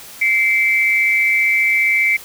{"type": "tone pair together", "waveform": "sine", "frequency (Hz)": [2093, 2308], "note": ["C7", "D7"], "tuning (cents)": [0, -31], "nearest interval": "major second", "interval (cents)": 169, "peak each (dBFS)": -15, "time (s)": [0.21, 2.17], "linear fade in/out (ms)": 10, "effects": ["white hiss -37 dBFS RMS until 2.24 s"]}